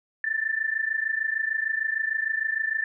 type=tone pair together; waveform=sine; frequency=1758.4 / 1785 Hz; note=A6 / A6; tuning=-2 / +24 cents; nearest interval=unison; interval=26 cents; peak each=-27 dBFS; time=0.24-2.84 s; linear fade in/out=2 ms; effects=none